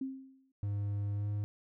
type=tone with exponential decay; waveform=sine; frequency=265.8 Hz; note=C4; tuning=27 cents sharp; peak=-32 dBFS; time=0.01-0.52 s; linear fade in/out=5 ms; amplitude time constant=110 ms
type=tone with pitch glide; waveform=triangle; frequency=101.8 to 103.34 Hz; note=G#2 to G#2; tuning=-34 to -8 cents; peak=-30 dBFS; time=0.63-1.44 s; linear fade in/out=0 ms; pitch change=+26 cents; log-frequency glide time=1.14-1.28 s
effects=none